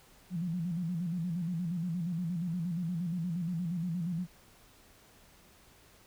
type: tone with vibrato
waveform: sine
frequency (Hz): 172.1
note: F3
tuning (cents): -25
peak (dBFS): -31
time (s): 0.3-4.27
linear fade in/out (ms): 50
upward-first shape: square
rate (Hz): 8.5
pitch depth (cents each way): 90
effects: pink hiss -60 dBFS RMS until 6.06 s